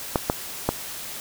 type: clicks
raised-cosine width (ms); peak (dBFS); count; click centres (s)
1; -5; 3; 0.158 / 0.299 / 0.69
effects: white hiss -35 dBFS RMS until 1.2 s